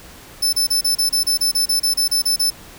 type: tone bursts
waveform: sawtooth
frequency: 5274 Hz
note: E8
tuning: in tune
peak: -12 dBFS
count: 15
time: 0.42-2.504 s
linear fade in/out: 10 ms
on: 110 ms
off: 31 ms
effects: pink hiss -41 dBFS RMS until 2.78 s